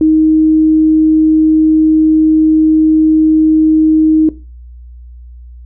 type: tone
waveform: sine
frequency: 313.6 Hz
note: D#4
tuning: 14 cents sharp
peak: -5 dBFS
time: 0.01-4.29 s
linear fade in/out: 2 ms
effects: noise-tail reverb RT60 0.3 s tail -17 dB re dry + added 60 Hz sine -30 dBFS peak until 5.65 s